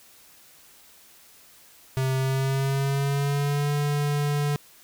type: tone with pitch glide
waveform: square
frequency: 132 to 145.62 Hz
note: C3 to D3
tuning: +16 to -14 cents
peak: -23 dBFS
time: 1.97-4.56 s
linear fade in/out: 0 ms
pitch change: +170 cents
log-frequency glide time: 2.17-3.72 s
effects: white hiss -53 dBFS RMS until 4.83 s